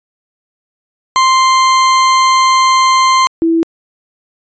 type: tone pair in turn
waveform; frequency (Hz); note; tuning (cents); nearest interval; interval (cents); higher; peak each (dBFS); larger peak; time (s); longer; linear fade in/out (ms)
40% pulse / sine; 1046.5 / 329.6; C6 / E4; 0 / 0; octave + minor sixth; 2000; first; -6 / -8; first; 1.16-3.27 / 3.42-3.63; first; 0
effects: resampled to 16000 Hz